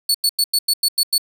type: tone bursts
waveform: sawtooth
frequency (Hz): 4435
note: C#8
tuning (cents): 0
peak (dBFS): -11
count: 8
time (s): 0.09-1.181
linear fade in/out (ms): 5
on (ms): 55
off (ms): 93
effects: none